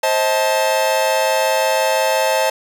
45% pulse chord, A diminished, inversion first, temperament just, 528 / 633.6 / 880 Hz, C5 / Eb5 / A5, +16 / +31 / 0 cents, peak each -19 dBFS, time 0.03-2.5 s, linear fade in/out 5 ms, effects none

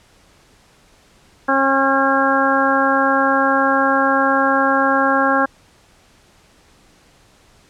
harmonic tone with a mistuned harmonic, 270.8 Hz, C#4, 40 cents flat, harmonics 1 / 2 / 3 / 4 / 5 / 6, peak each -20 / -20 / -20 / -20 / -20 / -20 dBFS, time 1.48-5.46 s, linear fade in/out 10 ms, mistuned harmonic 5, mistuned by +22 cents, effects pink hiss -52 dBFS RMS until 7.69 s + low-pass 9000 Hz 12 dB/octave

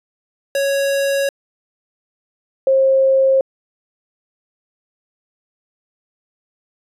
square / sine tone pair in turn, 554.4 / 534.1 Hz, C#5 / C5, 0 / +36 cents, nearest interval minor second, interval 64 cents, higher first, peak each -16 / -10 dBFS, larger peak second, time 0.55-1.29 / 2.67-3.41 s, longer neither, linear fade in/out 2 ms, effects resampled to 32000 Hz

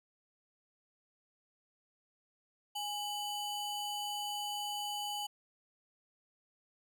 square ring-modulated tone, 1906 Hz, A#6, 38 cents sharp, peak -34 dBFS, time 2.75-5.27 s, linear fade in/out 10 ms, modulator 1080 Hz, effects none

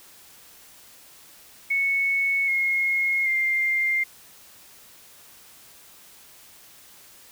sine tone with pitch steps, 2209 / 2156 / 2104 Hz, C#7 / C#7 / C7, -7 / -49 / +9 cents, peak -20 dBFS, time 1.7-4.04 s, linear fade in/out 10 ms, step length 780 ms, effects white hiss -50 dBFS RMS until 7.31 s

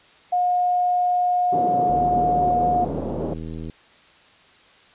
sine tone, 718 Hz, F5, 48 cents sharp, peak -17 dBFS, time 0.32-2.85 s, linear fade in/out 10 ms
white band-pass noise, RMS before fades -28 dBFS, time 1.52-3.34 s, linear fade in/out 10 ms, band 130 to 600 Hz, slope 24 dB/octave
click train, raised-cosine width 3 ms, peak -21 dBFS, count 145, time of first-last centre 1.9-3.698 s, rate 80.1 Hz
effects white hiss -52 dBFS RMS until 4.94 s + resampled to 8000 Hz

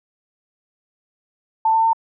sine tone with pitch steps, 888 / 896.2 / 904.6 Hz, A5 / A5 / A5, +16 / +32 / +48 cents, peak -13 dBFS, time 1.65-1.932 s, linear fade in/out 5 ms, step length 94 ms, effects none

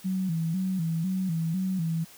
sine tone with vibrato, 175.3 Hz, F3, 7 cents sharp, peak -25 dBFS, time 0.04-2.05 s, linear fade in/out 20 ms, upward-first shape square, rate 2 Hz, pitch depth 120 cents each way, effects white hiss -51 dBFS RMS until 2.17 s

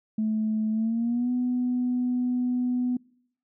sine tone with pitch glide, 217.3 to 248.2 Hz, A3 to B3, -21 to +9 cents, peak -22 dBFS, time 0.18-2.97 s, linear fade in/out 5 ms, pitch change +230 cents, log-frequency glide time 0.71-1.31 s, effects noise-tail reverb RT60 0.7 s tail -26 dB re dry + tanh soft clip ceiling -18 dBFS

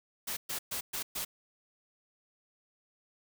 white noise bursts, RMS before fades -36 dBFS, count 5, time 0.27-1.25 s, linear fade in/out 10 ms, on 100 ms, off 120 ms, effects none

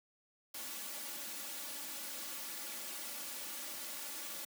white noise with comb filter, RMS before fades -44 dBFS, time 0.54-4.45 s, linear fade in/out 5 ms, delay 3.5 ms, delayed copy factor +0.85, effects high-pass 150 Hz 12 dB/octave

